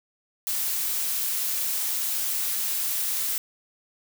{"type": "noise", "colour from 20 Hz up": "blue", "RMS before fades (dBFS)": -27, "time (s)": [0.47, 3.38], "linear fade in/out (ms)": 0, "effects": []}